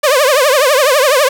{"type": "tone with vibrato", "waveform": "sawtooth", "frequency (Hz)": 554.4, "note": "C#5", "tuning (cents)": 0, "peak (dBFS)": -4, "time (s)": [0.03, 1.29], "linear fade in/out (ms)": 10, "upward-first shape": "triangle", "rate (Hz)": 12, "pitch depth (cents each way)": 220, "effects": []}